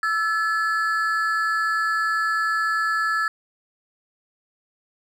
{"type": "ring-modulated tone", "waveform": "triangle", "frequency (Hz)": 1521, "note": "F#6", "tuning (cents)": 47, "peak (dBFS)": -15, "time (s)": [0.03, 3.28], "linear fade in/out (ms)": 2, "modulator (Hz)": 196, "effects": []}